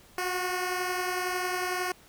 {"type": "beating tone pair", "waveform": "10% pulse", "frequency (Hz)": [362.2, 373.2], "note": ["F#4", "F#4"], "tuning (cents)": [-37, 15], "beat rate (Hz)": 11, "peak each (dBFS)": [-21, -28], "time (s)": [0.18, 1.92], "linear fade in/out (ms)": 2, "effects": ["pink hiss -56 dBFS RMS until 2.08 s"]}